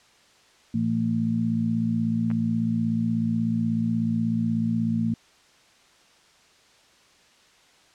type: harmonic tone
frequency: 56.4 Hz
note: A1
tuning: 44 cents sharp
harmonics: 2 / 3 / 4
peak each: -29 / -29 / -23 dBFS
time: 0.74-5.14 s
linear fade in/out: 5 ms
type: clicks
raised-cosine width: 0.5 ms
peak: -26 dBFS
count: 2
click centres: 2.303 / 2.313 s
effects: white hiss -57 dBFS RMS until 7.94 s + low-pass 6000 Hz 12 dB/octave